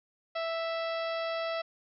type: harmonic tone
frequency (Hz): 659.3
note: E5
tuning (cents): 0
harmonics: 1 / 2 / 3 / 4 / 5 / 6 / 7 / 8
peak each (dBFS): -32 / -38 / -42 / -44 / -46 / -48 / -49 / -50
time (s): 0.35-1.62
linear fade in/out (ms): 10
effects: none